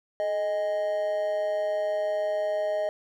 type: tone with amplitude modulation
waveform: triangle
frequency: 622.3 Hz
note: D#5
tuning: in tune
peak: -20 dBFS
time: 0.2-2.89 s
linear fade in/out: 0 ms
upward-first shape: sine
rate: 194 Hz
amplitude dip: 60%
effects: none